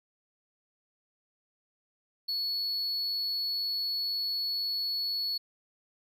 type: tone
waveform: triangle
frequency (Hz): 4398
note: C#8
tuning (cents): -14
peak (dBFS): -28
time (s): 2.28-5.38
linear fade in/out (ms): 10
effects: none